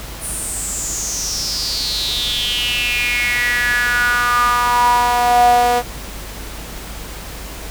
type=tone with high-pass filter sweep; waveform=sawtooth; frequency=242.8 Hz; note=B3; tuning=29 cents flat; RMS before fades=-17 dBFS; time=0.2-5.83 s; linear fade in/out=50 ms; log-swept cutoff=9800 to 600 Hz; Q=7.5; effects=added 50 Hz sine -32 dBFS peak until 7.7 s + pink hiss -32 dBFS RMS until 7.7 s